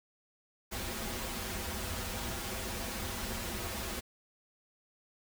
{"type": "noise with comb filter", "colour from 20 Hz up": "pink", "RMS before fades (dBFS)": -38, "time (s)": [0.71, 4.01], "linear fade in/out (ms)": 20, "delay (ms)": 6.8, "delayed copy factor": -0.85, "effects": []}